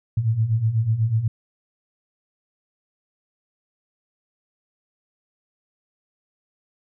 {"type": "beating tone pair", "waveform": "sine", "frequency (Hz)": [106.7, 114.8], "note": ["G#2", "A#2"], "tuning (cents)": [47, -26], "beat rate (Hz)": 8.1, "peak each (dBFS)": [-24, -19], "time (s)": [0.17, 1.28], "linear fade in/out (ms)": 5, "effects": []}